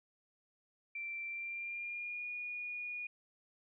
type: tone with pitch glide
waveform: sine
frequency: 2349 to 2446 Hz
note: D7 to D#7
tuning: 0 to -30 cents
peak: -39 dBFS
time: 0.95-3.07 s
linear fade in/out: 5 ms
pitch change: +70 cents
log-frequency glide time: 1.27-2.28 s
effects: none